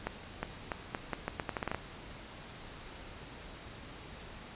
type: accelerating click train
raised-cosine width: 0.5 ms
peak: -18 dBFS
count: 13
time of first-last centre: 0.07-1.746 s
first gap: 360 ms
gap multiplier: 0.8
effects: pink hiss -48 dBFS RMS until 4.55 s + resampled to 8000 Hz